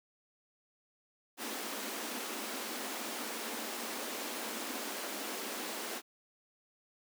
pink high-pass noise, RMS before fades -40 dBFS, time 1.37-6.02 s, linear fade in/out 50 ms, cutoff 210 Hz, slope 96 dB/octave, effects none

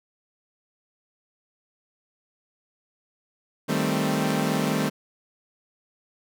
sawtooth chord, A half-diminished seventh, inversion second, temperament equal, 155.56 / 196 / 220 / 261.6 Hz, Eb3 / G3 / A3 / C4, 0 / 0 / 0 / 0 cents, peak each -24 dBFS, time 3.68-4.9 s, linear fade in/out 20 ms, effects none

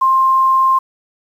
sine tone, 1056 Hz, C6, 16 cents sharp, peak -9 dBFS, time 0.01-0.79 s, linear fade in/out 10 ms, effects 7-bit

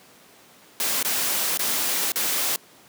white noise with dropouts, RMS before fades -24 dBFS, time 0.8-2.56 s, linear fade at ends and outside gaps 1 ms, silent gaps 1.028-1.048 / 1.574-1.593 / 2.12-2.158 s, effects pink hiss -51 dBFS RMS until 2.88 s + high-pass 200 Hz 12 dB/octave

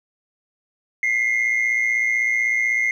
sine tone pair together, 2009 / 2125 Hz, B6 / C7, +29 / +26 cents, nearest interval minor second, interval 97 cents, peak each -21 / -17 dBFS, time 1.03-2.91 s, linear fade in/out 2 ms, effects tanh soft clip ceiling -14 dBFS + 9-bit

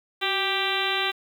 harmonic tone with a mistuned harmonic, 392 Hz, G4, in tune, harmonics 1 / 2 / 3 / 4 / 5 / 6 / 7 / 8 / 9 / 10, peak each -32 / -32 / -32 / -32 / -32 / -32 / -32 / -32 / -32 / -32 dBFS, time 0.21-1.12 s, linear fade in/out 20 ms, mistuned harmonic 1, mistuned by -62 cents, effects 8-bit

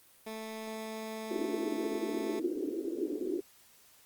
15% pulse tone, 220 Hz, A3, in tune, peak -32 dBFS, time 0.26-2.4 s, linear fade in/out 10 ms
white band-pass noise, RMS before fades -35 dBFS, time 1.3-3.41 s, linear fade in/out 10 ms, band 290 to 390 Hz, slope 48 dB/octave
effects white hiss -61 dBFS RMS until 4.05 s + Opus 32 kbps

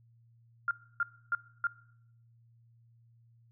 sine tone bursts, 1398 Hz, F6, 1 cent sharp, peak -26 dBFS, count 4, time 0.68-1.67 s, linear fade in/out 2 ms, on 30 ms, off 290 ms, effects noise-tail reverb RT60 0.7 s tail -20 dB re dry + added 116 Hz sine -60 dBFS peak until 3.51 s

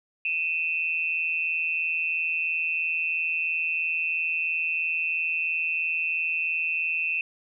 sine tone pair together, 2514 / 2677 Hz, D#7 / E7, +17 / +26 cents, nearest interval minor second, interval 109 cents, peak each -27 dBFS, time 0.25-7.21 s, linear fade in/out 2 ms, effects none

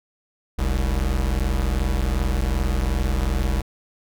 square tone pair together, 42.79 / 65.41 Hz, F1 / C2, -35 / 0 cents, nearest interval perfect fifth, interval 735 cents, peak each -23 dBFS, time 0.58-3.62 s, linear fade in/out 10 ms, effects none

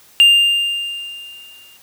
triangle tone with exponential decay, 2800 Hz, F7, 4 cents sharp, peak -3 dBFS, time 0.2-1.77 s, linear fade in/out 0 ms, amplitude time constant 340 ms, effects white hiss -48 dBFS RMS until 1.82 s

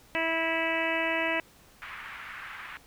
harmonic tone, 327 Hz, E4, 14 cents flat, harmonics 1 / 2 / 3 / 4 / 5 / 6 / 7 / 8 / 9, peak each -35 / -32 / -35 / -42 / -36 / -32 / -36 / -33 / -41 dBFS, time 0.15-1.4 s, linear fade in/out 0 ms
pink band-pass noise, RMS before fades -42 dBFS, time 1.82-2.77 s, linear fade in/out 0 ms, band 1200 to 2400 Hz, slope 24 dB/octave
effects pink hiss -57 dBFS RMS until 2.86 s

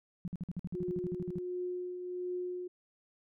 sine tone bursts, 177.2 Hz, F3, 25 cents sharp, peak -34 dBFS, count 15, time 0.25-1.384 s, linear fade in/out 0 ms, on 28 ms, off 51 ms
sine tone with tremolo, 360 Hz, F#4, 47 cents flat, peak -33 dBFS, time 0.74-2.68 s, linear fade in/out 10 ms, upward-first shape triangle, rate 1.4 Hz, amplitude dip 50%
effects none

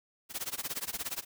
white noise with tremolo, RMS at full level -34 dBFS, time 0.29-1.25 s, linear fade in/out 50 ms, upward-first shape sine, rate 17 Hz, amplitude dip 95%, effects none

